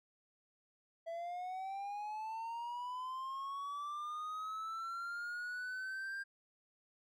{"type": "linear sweep", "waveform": "triangle", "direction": "up", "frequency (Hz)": [659.3, 1600], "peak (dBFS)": -38, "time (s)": [1.06, 6.24], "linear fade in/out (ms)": 20, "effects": []}